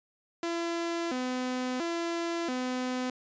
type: tone with vibrato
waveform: sawtooth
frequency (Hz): 292.6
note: D4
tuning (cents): -6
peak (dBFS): -26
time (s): 0.43-3.1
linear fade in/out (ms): 2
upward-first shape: square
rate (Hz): 0.73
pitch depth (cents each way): 250
effects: resampled to 16000 Hz